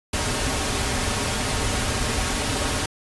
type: noise with comb filter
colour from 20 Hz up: pink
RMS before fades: -24 dBFS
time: 0.13-2.86 s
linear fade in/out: 5 ms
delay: 5.9 ms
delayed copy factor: -0.55
effects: resampled to 24000 Hz